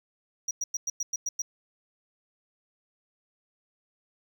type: tone bursts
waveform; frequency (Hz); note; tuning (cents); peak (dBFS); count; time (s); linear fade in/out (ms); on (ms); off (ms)
triangle; 5770; F#8; -44; -26; 8; 0.48-1.42; 5; 30; 100
effects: none